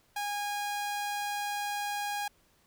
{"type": "tone", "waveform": "sawtooth", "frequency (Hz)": 820, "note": "G#5", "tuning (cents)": -22, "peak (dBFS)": -28, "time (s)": [0.16, 2.28], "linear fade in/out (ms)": 5, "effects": ["pink hiss -67 dBFS RMS until 2.66 s"]}